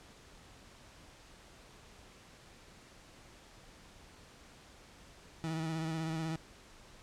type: tone with vibrato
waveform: 30% pulse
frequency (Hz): 160.8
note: E3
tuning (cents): -43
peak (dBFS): -32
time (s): 5.44-6.36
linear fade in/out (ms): 0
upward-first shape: sine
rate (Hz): 16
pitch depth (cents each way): 35
effects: pink hiss -57 dBFS RMS until 7.02 s + low-pass 8000 Hz 12 dB/octave